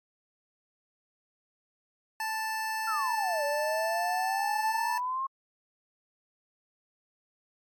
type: tone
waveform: 25% pulse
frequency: 880 Hz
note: A5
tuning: in tune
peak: -27 dBFS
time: 2.2-4.98 s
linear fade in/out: 2 ms
type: exponential two-way sweep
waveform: sine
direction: down then up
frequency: 1396.9 to 570 to 1084 Hz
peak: -29 dBFS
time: 2.87-5.27 s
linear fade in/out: 10 ms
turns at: 3.44 s
effects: AAC 64 kbps